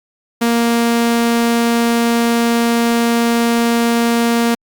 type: tone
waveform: sawtooth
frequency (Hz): 233.8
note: A#3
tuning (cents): +5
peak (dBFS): -8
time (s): 0.41-4.55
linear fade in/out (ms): 10
effects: Opus 48 kbps